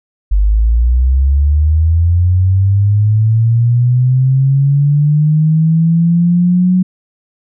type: linear sweep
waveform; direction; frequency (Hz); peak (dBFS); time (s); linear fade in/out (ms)
sine; up; 48.26 to 185; -7; 0.31-6.83; 10
effects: none